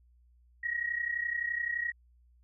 sine tone pair together, 1874 / 1905.7 Hz, A#6 / A#6, +9 / +38 cents, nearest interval unison, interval 29 cents, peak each -35 / -32 dBFS, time 0.63-1.92 s, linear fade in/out 10 ms, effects added 60 Hz sine -60 dBFS peak until 2.43 s

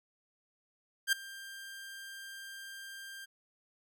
sawtooth tone with ADSR envelope, 1589 Hz, G6, 23 cents sharp, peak -20 dBFS, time 1.07-3.26 s, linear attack 54 ms, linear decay 8 ms, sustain -21 dB, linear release 20 ms, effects none

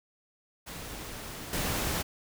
pink noise with level steps, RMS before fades -41 / -31 dBFS, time 0.66-2.03 s, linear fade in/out 20 ms, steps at 1.53 s, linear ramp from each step 2 ms, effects none

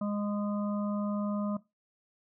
harmonic tone, 205.8 Hz, G#3, 16 cents flat, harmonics 1 / 3 / 5 / 6, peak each -30 / -38 / -45 / -44 dBFS, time 0.01-1.57 s, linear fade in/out 5 ms, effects noise-tail reverb RT60 0.2 s tail -17 dB re dry

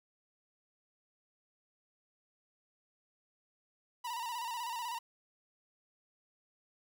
45% pulse tone with vibrato, 949 Hz, A#5, 31 cents sharp, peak -37 dBFS, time 4.04-4.99 s, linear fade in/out 10 ms, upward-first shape square, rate 16 Hz, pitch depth 59 cents each way, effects none

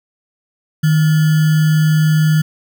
sine tone with sample-and-hold, 155.6 Hz, D#3, in tune, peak -9 dBFS, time 0.83-2.42 s, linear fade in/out 10 ms, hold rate 1575 Hz, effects none

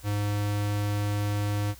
square tone, 103.1 Hz, G#2, 12 cents flat, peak -26 dBFS, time 0.03-1.75 s, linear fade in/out 50 ms, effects added 60 Hz sine -49 dBFS peak until 1.79 s + white hiss -52 dBFS RMS until 1.79 s

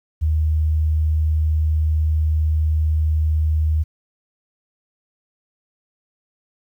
sine tone, 77.78 Hz, D#2, in tune, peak -15 dBFS, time 0.21-3.84 s, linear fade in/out 20 ms, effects 9-bit

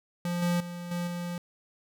square tone with level steps, 174.61 Hz, F3, in tune, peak -29 / -25 / -37 / -30 / -33 dBFS, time 0.25-1.38 s, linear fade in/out 2 ms, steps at 0.42 / 0.6 / 0.91 / 1.07 s, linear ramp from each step 5 ms, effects none

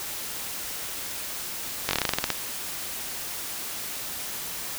slowing click train, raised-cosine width 0.2 ms, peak -5 dBFS, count 12, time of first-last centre 1.89-2.303 s, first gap 20 ms, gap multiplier 1.12, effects white hiss -34 dBFS RMS until 4.78 s

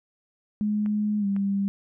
sine tone with pitch glide, 210 to 198.21 Hz, G#3 to G3, +19 to +19 cents, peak -22 dBFS, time 0.61-1.68 s, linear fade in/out 0 ms, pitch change -100 cents, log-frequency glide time 1.19-1.26 s
clicks, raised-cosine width 0.5 ms, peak -29 dBFS, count 2, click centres 0.861 / 1.364 s
effects none

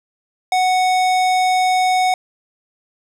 sine tone with hard clipping, 740 Hz, F#5, in tune, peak -15 dBFS, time 0.52-2.14 s, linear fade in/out 2 ms, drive 17 dB, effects none

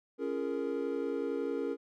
triangle chord, Bb minor seventh, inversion first, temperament equal with one note detuned, 277.2 / 342.4 / 415.3 / 466.2 Hz, Db4 / F4 / Ab4 / Bb4, 0 / -34 / 0 / 0 cents, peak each -35 / -38 / -35 / -34 dBFS, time 0.18-1.77 s, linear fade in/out 50 ms, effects none

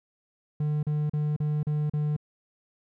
triangle tone bursts, 150 Hz, D3, 37 cents sharp, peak -22 dBFS, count 6, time 0.6-2.165 s, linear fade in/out 5 ms, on 230 ms, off 37 ms, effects none

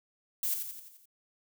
violet noise with echo, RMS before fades -31 dBFS, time 0.43-0.54 s, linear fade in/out 2 ms, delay 86 ms, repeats 6, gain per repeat -5 dB, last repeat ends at 1.056 s, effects none

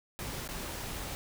pink noise with dropouts, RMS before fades -39 dBFS, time 0.19-1.15 s, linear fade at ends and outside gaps 0 ms, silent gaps 0.477-0.489 s, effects none

